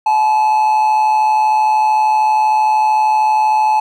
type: tone with amplitude modulation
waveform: triangle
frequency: 862 Hz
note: A5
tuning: 36 cents flat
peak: -6 dBFS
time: 0.06-3.8 s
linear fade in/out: 5 ms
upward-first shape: sine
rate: 133 Hz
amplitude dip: 45%
effects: none